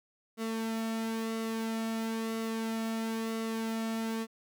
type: tone with flanger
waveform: sawtooth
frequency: 224.4 Hz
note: A3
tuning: 34 cents sharp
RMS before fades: -34 dBFS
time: 0.37-4.27 s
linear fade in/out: 50 ms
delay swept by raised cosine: 1.2 to 1.99 ms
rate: 1 Hz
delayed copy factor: -0.5
effects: none